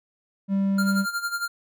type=tone; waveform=triangle; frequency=195.9 Hz; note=G3; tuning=1 cent flat; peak=-18 dBFS; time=0.48-1.06 s; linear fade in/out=50 ms
type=tone with tremolo; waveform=square; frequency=1396.9 Hz; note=F6; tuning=in tune; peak=-24 dBFS; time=0.78-1.48 s; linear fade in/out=5 ms; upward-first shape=sine; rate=11 Hz; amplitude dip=75%
effects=none